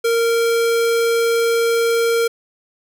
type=tone; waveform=square; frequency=462.8 Hz; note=A#4; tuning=13 cents flat; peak=-15 dBFS; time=0.04-2.28 s; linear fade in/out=10 ms; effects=none